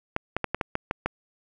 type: clicks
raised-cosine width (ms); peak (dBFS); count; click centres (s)
0.5; -10; 8; 0.164 / 0.366 / 0.443 / 0.546 / 0.612 / 0.754 / 0.911 / 1.06
effects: none